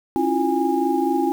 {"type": "tone cluster", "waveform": "sine", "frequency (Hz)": [272.9, 327.7, 351.8, 819], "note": ["C#4", "E4", "F4", "G#5"], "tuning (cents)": [-27, -10, 13, -24], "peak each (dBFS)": -23, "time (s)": [0.16, 1.32], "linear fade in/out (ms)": 0, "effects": ["7-bit"]}